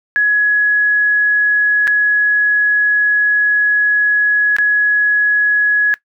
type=tone with dropouts; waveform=sine; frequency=1681 Hz; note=G#6; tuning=20 cents sharp; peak=-9 dBFS; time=0.16-5.94 s; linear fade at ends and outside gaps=0 ms; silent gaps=1.872-1.877 / 4.565-4.585 s; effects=noise-tail reverb RT60 0.1 s tail -19 dB re dry